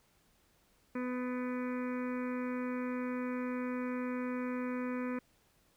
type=harmonic tone with a mistuned harmonic; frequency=250.1 Hz; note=B3; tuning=22 cents sharp; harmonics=1 / 2 / 4 / 5 / 6 / 7 / 8 / 9 / 10; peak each=-35 / -41 / -47 / -49 / -51 / -52 / -53 / -54 / -55 dBFS; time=0.95-5.19 s; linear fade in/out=5 ms; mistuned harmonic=10; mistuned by=-34 cents; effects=pink hiss -70 dBFS RMS until 5.76 s